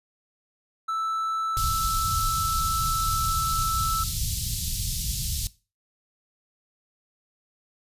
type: tone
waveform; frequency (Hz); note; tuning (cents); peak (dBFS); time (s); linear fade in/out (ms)
triangle; 1318.5; E6; 0; -23; 0.88-4.04; 10
type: band-stop noise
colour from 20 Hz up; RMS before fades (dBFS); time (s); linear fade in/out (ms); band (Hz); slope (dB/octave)
pink; -28; 1.57-5.47; 0; 140 to 3900; 24
effects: noise-tail reverb RT60 0.3 s tail -18 dB re dry + resampled to 32000 Hz